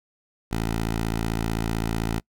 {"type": "tone", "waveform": "10% pulse", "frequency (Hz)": 55.7, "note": "A1", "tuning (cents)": 22, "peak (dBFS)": -16, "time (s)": [0.51, 2.2], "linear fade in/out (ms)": 10, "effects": ["noise-tail reverb RT60 0.1 s tail -25 dB re dry"]}